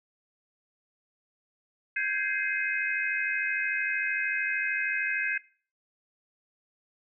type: chord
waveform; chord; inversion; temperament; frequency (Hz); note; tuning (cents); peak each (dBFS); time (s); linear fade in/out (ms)
sine; Ab major seventh; third; equal with one note detuned; 1568 / 1661.2 / 2093 / 2538; G6 / Ab6 / C7 / Eb7; 0 / 0 / 0 / +34; -32; 1.96-5.38; 5
effects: noise-tail reverb RT60 0.4 s tail -20 dB re dry